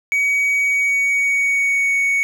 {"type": "tone with pitch glide", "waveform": "triangle", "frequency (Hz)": [2260, 2228], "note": ["C#7", "C#7"], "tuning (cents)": [33, 8], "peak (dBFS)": -13, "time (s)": [0.12, 2.23], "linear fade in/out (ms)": 0, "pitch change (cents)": -25, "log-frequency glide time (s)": [0.55, 1.96], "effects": []}